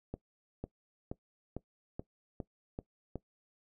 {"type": "accelerating click train", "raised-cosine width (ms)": 2, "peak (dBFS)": -25, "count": 8, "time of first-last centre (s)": [0.14, 3.157], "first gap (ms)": 500, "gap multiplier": 0.95, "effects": ["noise-tail reverb RT60 0.1 s tail -19 dB re dry"]}